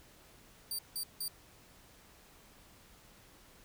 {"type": "tone bursts", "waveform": "15% pulse", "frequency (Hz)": 4650, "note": "D8", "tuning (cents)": -18, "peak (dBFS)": -29, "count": 3, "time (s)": [0.71, 1.281], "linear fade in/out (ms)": 2, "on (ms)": 77, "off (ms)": 170, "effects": ["pink hiss -60 dBFS RMS until 3.64 s"]}